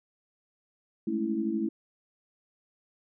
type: chord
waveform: sine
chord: A major seventh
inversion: third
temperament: equal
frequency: 207.7 / 220 / 277.2 / 329.6 Hz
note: G#3 / A3 / C#4 / E4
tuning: 0 / 0 / 0 / 0 cents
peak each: -36 / -31 / -36 / -30 dBFS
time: 1.07-1.69 s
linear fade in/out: 5 ms
effects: none